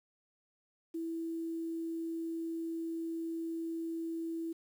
sine tone with quantisation, 329.6 Hz, E4, in tune, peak -35 dBFS, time 0.94-4.53 s, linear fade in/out 10 ms, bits 10, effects none

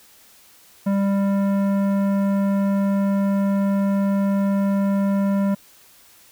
sine tone with tanh clipping, 197.9 Hz, G3, 17 cents sharp, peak -19 dBFS, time 0.86-5.55 s, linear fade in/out 10 ms, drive 14 dB, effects white hiss -51 dBFS RMS until 6.31 s

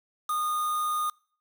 triangle tone with quantisation, 1227 Hz, D#6, 25 cents flat, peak -24 dBFS, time 0.29-1.1 s, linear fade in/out 5 ms, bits 6, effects noise-tail reverb RT60 0.5 s tail -26 dB re dry

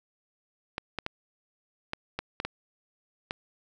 clicks, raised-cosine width 0.3 ms, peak -15 dBFS, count 8, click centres 0.781 / 0.987 / 1.064 / 1.934 / 2.19 / 2.401 / 2.45 / 3.309 s, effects none

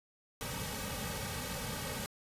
pink noise with comb filter, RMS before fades -39 dBFS, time 0.41-2.06 s, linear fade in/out 0 ms, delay 2.9 ms, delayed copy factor -0.9, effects resampled to 32000 Hz

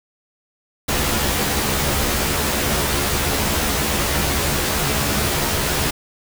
pink noise with comb filter, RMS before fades -20 dBFS, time 0.88-5.91 s, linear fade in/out 10 ms, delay 14 ms, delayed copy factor +0.9, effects none

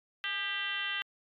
sine tone with frequency modulation, 2349 Hz, D7, in tune, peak -31 dBFS, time 0.24-1.02 s, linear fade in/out 0 ms, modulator 379 Hz, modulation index 2.6, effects MP3 96 kbps

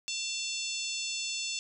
harmonic tone with a mistuned harmonic, 880 Hz, A5, in tune, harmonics 3 / 4 / 5 / 6 / 7 / 8 / 9, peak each -38 / -39 / -40 / -41 / -41 / -42 / -43 dBFS, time 0.08-1.59 s, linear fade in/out 0 ms, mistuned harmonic 3, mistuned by +46 cents, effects none

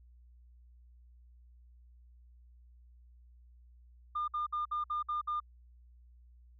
sine tone bursts, 1207 Hz, D6, 47 cents sharp, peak -30 dBFS, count 7, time 4.15-5.402 s, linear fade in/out 10 ms, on 130 ms, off 57 ms, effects tanh soft clip ceiling -28 dBFS + added 60 Hz sine -56 dBFS peak until 6.59 s

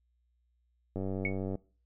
click train, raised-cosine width 2 ms, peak -23 dBFS, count 58, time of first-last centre 0.96-1.554 s, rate 96 Hz
sine tone with exponential decay, 2217 Hz, C#7, in tune, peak -26 dBFS, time 1.25-1.37 s, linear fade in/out 2 ms, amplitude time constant 24 ms
effects noise-tail reverb RT60 0.4 s tail -23 dB re dry + added 60 Hz sine -70 dBFS peak until 1.85 s

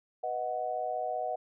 sine chord, B major, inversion none, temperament equal with one note detuned, 493.9 / 625.1 / 740 Hz, B4 / D#5 / F#5, 0 / +8 / 0 cents, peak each -39 / -35 / -33 dBFS, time 0.23-1.36 s, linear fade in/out 10 ms, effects none

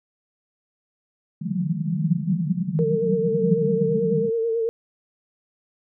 white band-pass noise, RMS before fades -24 dBFS, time 1.41-4.3 s, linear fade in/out 10 ms, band 150 to 200 Hz, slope 96 dB/octave
sine tone with vibrato, 456.1 Hz, A#4, 38 cents flat, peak -20 dBFS, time 2.79-4.69 s, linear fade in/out 0 ms, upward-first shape sine, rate 9.1 Hz, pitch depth 41 cents each way
effects none

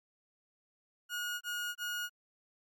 30% pulse tone bursts, 1440 Hz, F#6, 47 cents flat, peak -32 dBFS, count 3, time 1.09-2.096 s, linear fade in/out 50 ms, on 320 ms, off 23 ms, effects MP3 96 kbps

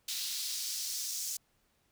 pink noise with high-pass filter sweep, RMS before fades -37 dBFS, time 0.08-1.37 s, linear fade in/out 5 ms, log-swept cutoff 3900 to 6200 Hz, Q 2, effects pink hiss -73 dBFS RMS until 1.91 s

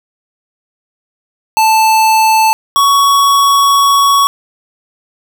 square tone pair in turn, 880 / 1118.7 Hz, A5 / C#6, 0 / +15 cents, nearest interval major third, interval 415 cents, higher second, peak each -7 dBFS, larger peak neither, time 1.57-2.53 / 2.76-4.27 s, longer second, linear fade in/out 0 ms, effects none

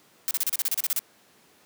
blue noise bursts, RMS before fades -25 dBFS, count 12, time 0.28-0.991 s, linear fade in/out 0 ms, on 29 ms, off 33 ms, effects pink hiss -58 dBFS RMS until 1.65 s + high-pass 200 Hz 12 dB/octave

